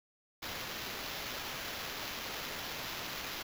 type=noise with sample-and-hold; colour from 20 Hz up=blue; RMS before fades=-41 dBFS; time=0.42-3.43 s; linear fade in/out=10 ms; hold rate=8820 Hz; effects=none